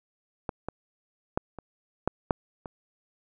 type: clicks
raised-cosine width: 1 ms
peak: -16 / -18 / -11 / -25 / -10 / -8 / -24 dBFS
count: 7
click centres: 0.492 / 0.686 / 1.375 / 1.587 / 2.076 / 2.308 / 2.658 s
effects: none